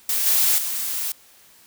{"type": "noise with level steps", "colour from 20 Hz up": "blue", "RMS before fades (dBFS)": [-22, -18, -26], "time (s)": [0.09, 1.12], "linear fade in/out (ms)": 2, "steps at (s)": [0.26, 0.58], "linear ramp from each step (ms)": 2, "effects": ["white hiss -52 dBFS RMS until 1.66 s"]}